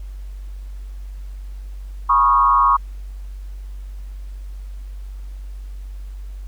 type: tone with frequency modulation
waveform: sine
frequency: 1100 Hz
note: C#6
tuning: 14 cents flat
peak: -11 dBFS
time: 2.09-2.77 s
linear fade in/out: 10 ms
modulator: 124 Hz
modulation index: 1
effects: added 48 Hz sine -29 dBFS peak until 6.47 s + pink hiss -55 dBFS RMS until 6.47 s